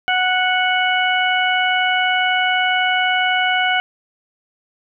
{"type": "harmonic tone", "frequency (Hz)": 738, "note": "F#5", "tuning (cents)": -5, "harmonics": [1, 2, 3, 4], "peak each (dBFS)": [-19, -19, -21, -22], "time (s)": [0.08, 3.8], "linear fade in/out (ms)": 0, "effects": []}